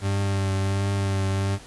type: tone with vibrato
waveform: 40% pulse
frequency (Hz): 98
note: G2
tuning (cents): 0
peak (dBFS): -21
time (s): 0.01-1.59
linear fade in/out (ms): 50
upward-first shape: triangle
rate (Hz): 1.4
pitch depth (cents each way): 25
effects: pink hiss -46 dBFS RMS until 1.66 s + resampled to 24000 Hz